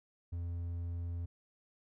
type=tone; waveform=triangle; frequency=85.9 Hz; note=F2; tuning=28 cents flat; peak=-34 dBFS; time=0.32-1.26 s; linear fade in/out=10 ms; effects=none